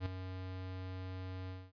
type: tone with ADSR envelope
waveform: square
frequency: 93 Hz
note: F#2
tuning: 9 cents sharp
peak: -33 dBFS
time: 0-1.72 s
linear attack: 59 ms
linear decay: 7 ms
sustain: -9 dB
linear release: 230 ms
effects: resampled to 11025 Hz